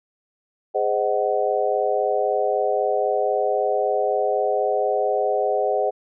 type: chord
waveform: sine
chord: Ab dominant seventh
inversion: none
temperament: just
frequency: 415.3 / 519.1 / 623 / 747.5 Hz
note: Ab4 / C5 / Eb5 / Gb5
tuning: 0 / -14 / +2 / +17 cents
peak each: -24 dBFS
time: 0.74-5.91 s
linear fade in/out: 20 ms
effects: none